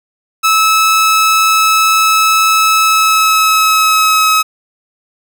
sawtooth tone with pitch glide, 1301 to 1280.1 Hz, E6 to D#6, -23 to +49 cents, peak -4 dBFS, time 0.43-4.43 s, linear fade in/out 20 ms, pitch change -28 cents, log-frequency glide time 2.77-4.28 s, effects none

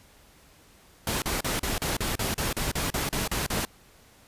pink noise bursts, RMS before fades -28 dBFS, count 14, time 1.07-3.651 s, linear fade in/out 2 ms, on 150 ms, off 37 ms, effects pink hiss -56 dBFS RMS until 4.27 s + resampled to 32000 Hz

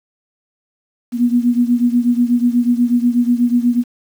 sine beating tone pair, 239.2 / 247.4 Hz, A#3 / B3, +45 / +3 cents, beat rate 8.2 Hz, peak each -13 / -16 dBFS, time 1.12-3.84 s, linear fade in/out 50 ms, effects 7-bit

